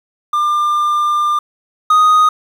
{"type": "tone pair in turn", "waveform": "triangle", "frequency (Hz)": [1197, 1244.3], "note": ["D6", "D#6"], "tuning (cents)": [33, 0], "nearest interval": "minor second", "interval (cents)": 67, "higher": "second", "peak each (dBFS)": [-10, -5], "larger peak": "second", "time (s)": [[0.33, 1.39], [1.9, 2.29]], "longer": "first", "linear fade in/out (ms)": 5, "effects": ["7-bit"]}